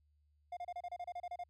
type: tone bursts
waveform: triangle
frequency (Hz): 708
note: F5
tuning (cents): +23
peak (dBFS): -38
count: 12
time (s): 0.52-1.438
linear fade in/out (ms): 5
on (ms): 49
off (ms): 30
effects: added 74 Hz sine -70 dBFS peak until 1.49 s